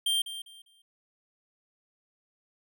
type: tone with echo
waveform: square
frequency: 3171 Hz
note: G7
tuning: 19 cents sharp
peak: -25 dBFS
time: 0.06-0.22 s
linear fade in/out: 5 ms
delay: 200 ms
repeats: 3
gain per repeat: -12 dB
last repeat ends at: 0.82 s
effects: none